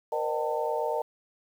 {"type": "tone cluster", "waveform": "sine", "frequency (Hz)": [470.5, 519, 608, 772, 896], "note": ["A#4", "C5", "D#5", "G5", "A5"], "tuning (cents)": [16, -14, -40, -27, 31], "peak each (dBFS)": [-31, -38, -31, -36, -32], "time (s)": [0.12, 1.02], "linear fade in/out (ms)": 5, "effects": ["9-bit"]}